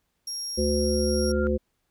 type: tone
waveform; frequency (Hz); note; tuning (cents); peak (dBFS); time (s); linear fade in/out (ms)
35% pulse; 5588; F8; 0; -28; 0.27-1.32; 5
type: harmonic tone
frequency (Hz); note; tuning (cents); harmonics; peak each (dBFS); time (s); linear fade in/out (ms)
73; D2; -10; 1 / 3 / 5 / 7; -27 / -27 / -27 / -27; 0.57-1.58; 20
type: tone with exponential growth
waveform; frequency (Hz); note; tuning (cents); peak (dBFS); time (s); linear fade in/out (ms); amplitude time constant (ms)
sine; 1396.9; F6; 0; -30; 0.68-1.47; 0; 170
effects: pink hiss -75 dBFS RMS until 1.9 s